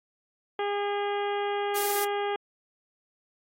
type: harmonic tone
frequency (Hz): 407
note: G#4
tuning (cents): -35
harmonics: 1 / 2 / 3 / 4 / 5 / 6 / 7 / 8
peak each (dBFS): -29 / -31 / -38 / -40 / -41 / -46 / -45 / -44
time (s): 0.59-2.36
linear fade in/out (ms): 2
type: noise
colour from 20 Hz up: blue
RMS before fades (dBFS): -31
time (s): 1.75-2.05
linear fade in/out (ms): 10
effects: AAC 48 kbps